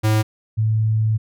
square / sine tone pair in turn, 108.4 / 109.66 Hz, A2 / A2, -25 / -5 cents, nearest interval unison, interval 20 cents, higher second, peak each -15 dBFS, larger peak neither, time 0.03-0.23 / 0.57-1.18 s, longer second, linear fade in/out 20 ms, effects none

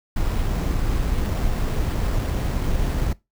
brown noise with sample-and-hold, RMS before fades -22 dBFS, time 0.16-3.13 s, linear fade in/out 5 ms, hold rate 6300 Hz, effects noise-tail reverb RT60 0.2 s tail -21 dB re dry

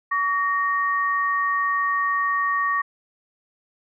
sine tone pair together, 1135 / 1856.9 Hz, C#6 / A#6, +41 / -7 cents, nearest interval major sixth, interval 852 cents, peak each -21 / -24 dBFS, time 0.11-2.82 s, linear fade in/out 10 ms, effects none

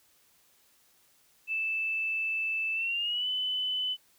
sine tone with pitch glide, 2637 to 3012 Hz, E7 to F#7, 0 to +30 cents, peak -28 dBFS, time 1.47-3.97 s, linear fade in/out 50 ms, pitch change +230 cents, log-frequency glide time 2.74-3.28 s, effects white hiss -65 dBFS RMS until 4.18 s

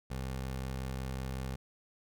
20% pulse tone, 65.41 Hz, C2, in tune, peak -31 dBFS, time 0.1-1.56 s, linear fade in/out 10 ms, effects none

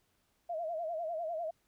sine tone with vibrato, 659.3 Hz, E5, in tune, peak -34 dBFS, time 0.49-1.51 s, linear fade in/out 10 ms, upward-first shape sine, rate 10 Hz, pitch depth 110 cents each way, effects pink hiss -75 dBFS RMS until 1.67 s

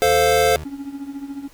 square chord, F major, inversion first, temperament equal, 440 / 523.3 / 698.5 Hz, A4 / C5 / F5, 0 / 0 / 0 cents, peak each -19 dBFS, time 0.02-0.56 s, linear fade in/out 0 ms
30% pulse tone, 77.78 Hz, D#2, in tune, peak -27 dBFS, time 0.04-0.64 s, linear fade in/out 5 ms
triangle tone with tremolo, 278.6 Hz, C#4, 9 cents sharp, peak -23 dBFS, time 0.65-1.48 s, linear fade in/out 5 ms, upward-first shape triangle, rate 14 Hz, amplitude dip 80%
effects pink hiss -51 dBFS RMS until 1.53 s

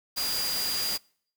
sine tone in noise, 4824 Hz, D8, 46 cents sharp, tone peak -29 dBFS, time 0.16-0.98 s, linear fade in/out 20 ms, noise white, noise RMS -32 dBFS, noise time 0.16-0.98 s, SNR 0 dB, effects noise-tail reverb RT60 0.6 s tail -26 dB re dry

